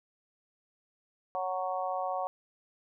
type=harmonic tone; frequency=185 Hz; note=F#3; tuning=in tune; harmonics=3 / 4 / 5 / 6; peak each=-36 / -33 / -39 / -38 dBFS; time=1.35-2.27 s; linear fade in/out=0 ms; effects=none